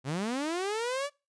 sawtooth linear sweep, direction up, 123.47 to 587.3 Hz, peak -26 dBFS, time 0.04-1.1 s, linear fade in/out 50 ms, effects noise-tail reverb RT60 0.3 s tail -26 dB re dry + resampled to 22050 Hz

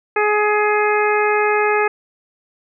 harmonic tone, 420 Hz, G#4, 19 cents sharp, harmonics 1 / 2 / 3 / 4 / 5 / 6, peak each -17 / -20 / -22 / -23 / -24 / -25 dBFS, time 0.16-1.88 s, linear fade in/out 5 ms, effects none

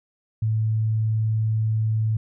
sine tone, 109.9 Hz, A2, 2 cents flat, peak -19 dBFS, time 0.42-2.17 s, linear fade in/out 5 ms, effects none

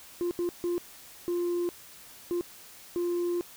sine tone bursts at uneven times, 349.2 Hz, F4, in tune, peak -24 dBFS, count 6, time 0.21-0.31 / 0.39-0.49 / 0.64-0.78 / 1.28-1.69 / 2.31-2.41 / 2.96-3.41 s, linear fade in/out 0 ms, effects tanh soft clip ceiling -25 dBFS + white hiss -50 dBFS RMS until 3.56 s

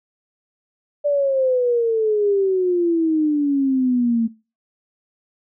sine exponential sweep, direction down, 587.3 to 224.7 Hz, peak -15 dBFS, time 1.04-4.28 s, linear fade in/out 20 ms, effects noise-tail reverb RT60 0.3 s tail -20 dB re dry

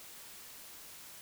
silence, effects white hiss -51 dBFS RMS until 1.21 s

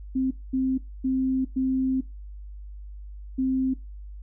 sine tone bursts at uneven times, 261.6 Hz, C4, in tune, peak -21 dBFS, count 5, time 0.15-0.31 / 0.53-0.78 / 1.04-1.45 / 1.56-2.01 / 3.38-3.74 s, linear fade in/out 10 ms, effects noise-tail reverb RT60 0.2 s tail -19 dB re dry + added 50 Hz sine -37 dBFS peak until 4.22 s

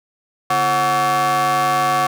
40% pulse ring-modulated tone, 197.9 Hz, G3, 17 cents sharp, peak -11 dBFS, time 0.5-2.07 s, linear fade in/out 5 ms, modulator 935 Hz, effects none

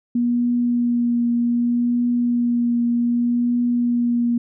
sine tone with vibrato, 239.6 Hz, A#3, 48 cents sharp, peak -16 dBFS, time 0.15-4.38 s, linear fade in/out 5 ms, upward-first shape triangle, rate 0.65 Hz, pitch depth 17 cents each way, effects none

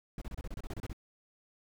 brown noise bursts, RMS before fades -39 dBFS, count 12, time 0.18-0.931 s, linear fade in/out 2 ms, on 36 ms, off 29 ms, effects none

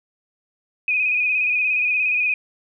sine tone with vibrato, 2489 Hz, D#7, in tune, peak -17 dBFS, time 0.88-2.34 s, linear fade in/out 2 ms, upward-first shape square, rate 17 Hz, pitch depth 32 cents each way, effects none

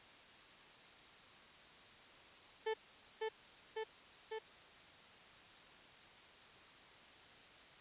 35% pulse tone with echo, 440 Hz, A4, in tune, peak -34 dBFS, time 2.66-2.74 s, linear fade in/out 10 ms, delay 550 ms, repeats 3, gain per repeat -2 dB, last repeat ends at 4.39 s, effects white hiss -59 dBFS RMS until 7.8 s + resampled to 8000 Hz

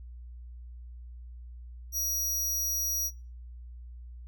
sawtooth tone, 5760 Hz, F#8, 47 cents flat, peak -25 dBFS, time 1.92-3.11 s, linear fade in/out 50 ms, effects noise-tail reverb RT60 0.3 s tail -21 dB re dry + added 60 Hz sine -42 dBFS peak until 4.27 s

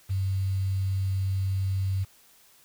sine tone with quantisation, 95.9 Hz, G2, 37 cents flat, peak -24 dBFS, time 0.09-2.05 s, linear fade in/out 20 ms, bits 8, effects white hiss -58 dBFS RMS until 2.64 s

